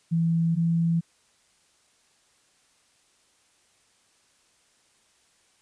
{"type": "tone pair in turn", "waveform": "sine", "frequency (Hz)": [165.8, 166.95], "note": ["E3", "E3"], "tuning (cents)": [10, 22], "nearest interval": "unison", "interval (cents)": 12, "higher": "second", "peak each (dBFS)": -20, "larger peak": "neither", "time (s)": [[0.11, 0.56], [0.56, 1.01]], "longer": "neither", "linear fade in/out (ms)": 20, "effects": ["white hiss -64 dBFS RMS until 5.61 s", "resampled to 22050 Hz"]}